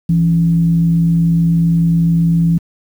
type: tone with frequency modulation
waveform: sine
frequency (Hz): 167.2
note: E3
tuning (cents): +25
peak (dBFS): -9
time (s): 0.09-2.58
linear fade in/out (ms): 5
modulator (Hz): 112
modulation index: 0.29
effects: high-pass 60 Hz 12 dB/octave + 7-bit